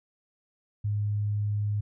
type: tone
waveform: sine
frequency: 103.83 Hz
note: G#2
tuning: in tune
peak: -25 dBFS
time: 0.84-1.81 s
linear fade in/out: 10 ms
effects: none